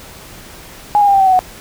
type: tone with pitch steps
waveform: sine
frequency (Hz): 830.6 / 814.4 / 798.6 / 783.1 / 767.8 / 752.9 / 738.3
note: G#5 / G#5 / G5 / G5 / G5 / F#5 / F#5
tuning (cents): 0 / -34 / +32 / -2 / -36 / +30 / -4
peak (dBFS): -7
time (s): 0.95-1.391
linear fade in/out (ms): 0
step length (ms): 63
effects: pink hiss -36 dBFS RMS until 1.6 s